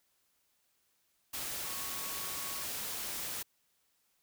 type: tone in noise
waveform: sine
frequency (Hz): 1108.7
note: C#6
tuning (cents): 0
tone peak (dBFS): -49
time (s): 1.64-2.64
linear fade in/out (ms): 10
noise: white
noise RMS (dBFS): -39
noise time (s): 1.33-3.43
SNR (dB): -13
effects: white hiss -75 dBFS RMS until 4.22 s